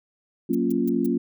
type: chord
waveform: sine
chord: Gb major seventh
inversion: none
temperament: equal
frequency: 185 / 233.1 / 277.2 / 349.2 Hz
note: Gb3 / Bb3 / Db4 / F4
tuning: 0 / 0 / 0 / 0 cents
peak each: -29 / -24 / -25 / -26 dBFS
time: 0.49-1.18 s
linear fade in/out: 10 ms
type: noise bursts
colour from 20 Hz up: violet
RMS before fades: -39 dBFS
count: 4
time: 0.53-1.064 s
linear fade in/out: 5 ms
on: 21 ms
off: 150 ms
effects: none